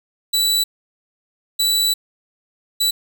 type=tone bursts at uneven times; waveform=sawtooth; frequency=3951 Hz; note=B7; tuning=in tune; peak=-12 dBFS; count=3; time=0.33-0.64 / 1.59-1.94 / 2.8-2.91 s; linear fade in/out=10 ms; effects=none